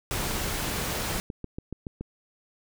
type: noise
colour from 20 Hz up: pink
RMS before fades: -30 dBFS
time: 0.11-1.2 s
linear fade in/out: 0 ms
type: click train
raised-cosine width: 3 ms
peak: -21 dBFS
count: 7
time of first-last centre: 1.16-2.01 s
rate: 7.06 Hz
effects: none